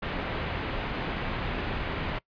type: low-pass noise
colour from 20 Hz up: pink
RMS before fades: -32 dBFS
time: 0.02-2.19 s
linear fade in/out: 10 ms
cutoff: 3200 Hz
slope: 24 dB/octave
effects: noise-tail reverb RT60 0.1 s tail -22 dB re dry + resampled to 11025 Hz